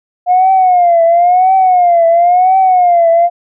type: tone with vibrato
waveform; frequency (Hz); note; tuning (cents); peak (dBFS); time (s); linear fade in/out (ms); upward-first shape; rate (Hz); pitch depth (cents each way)
sine; 714; F5; +38; -4; 0.26-3.3; 50; triangle; 0.97; 130
effects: tanh soft clip ceiling -1 dBFS